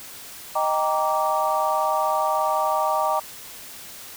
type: chord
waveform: sine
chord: Eb major seventh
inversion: none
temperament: equal with one note detuned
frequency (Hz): 622.3 / 784 / 932.3 / 1164.5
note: Eb5 / G5 / Bb5 / D6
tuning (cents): 0 / 0 / 0 / -15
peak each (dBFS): -25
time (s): 0.55-3.2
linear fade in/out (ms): 10
effects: white hiss -40 dBFS RMS until 4.16 s